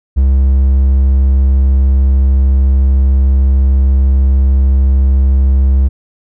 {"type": "tone", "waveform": "triangle", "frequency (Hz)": 66.8, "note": "C2", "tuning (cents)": 36, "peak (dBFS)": -4, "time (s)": [0.16, 5.89], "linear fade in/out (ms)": 20, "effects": []}